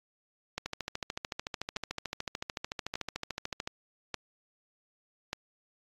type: two click trains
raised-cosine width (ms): 0.2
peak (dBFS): -16 / -17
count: 5 / 42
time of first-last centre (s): 0.58-5.331 / 0.66-3.675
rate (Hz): 0.842 / 13.6
effects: AAC 32 kbps